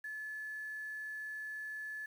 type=tone with quantisation; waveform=sine; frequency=1723 Hz; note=A6; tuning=37 cents flat; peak=-40 dBFS; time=0.04-2.06 s; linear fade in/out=5 ms; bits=10; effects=none